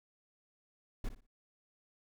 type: noise with echo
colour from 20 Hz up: brown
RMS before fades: -35 dBFS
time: 1.04-1.09 s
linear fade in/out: 5 ms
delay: 59 ms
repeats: 3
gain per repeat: -12 dB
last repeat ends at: 1.267 s
effects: none